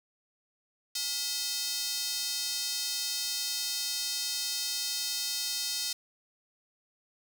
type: tone with high-pass filter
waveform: square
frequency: 284.7 Hz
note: C#4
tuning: 46 cents sharp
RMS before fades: -33 dBFS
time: 0.95-5.93 s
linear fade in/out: 5 ms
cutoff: 4600 Hz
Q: 2.1
effects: 9-bit